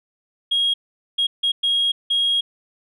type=tone bursts at uneven times; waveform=sine; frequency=3277 Hz; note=G#7; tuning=24 cents flat; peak=-15 dBFS; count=5; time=0.51-0.74 / 1.18-1.27 / 1.43-1.52 / 1.63-1.92 / 2.1-2.41 s; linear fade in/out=10 ms; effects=tanh soft clip ceiling -13 dBFS